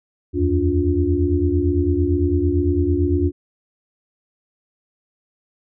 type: tone cluster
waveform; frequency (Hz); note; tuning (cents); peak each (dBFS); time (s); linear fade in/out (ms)
sine; 79.5 / 88.4 / 287.8 / 354.7; D#2 / F2 / D4 / F4; +38 / +22 / -35 / +27; -21; 0.33-3.32; 50
effects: none